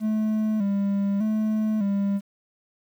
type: tone with vibrato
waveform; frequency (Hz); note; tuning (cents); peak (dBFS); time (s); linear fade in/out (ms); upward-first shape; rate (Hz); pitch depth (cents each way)
triangle; 207.7; G#3; 0; -19; 0-2.21; 50; square; 0.83; 70
effects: 9-bit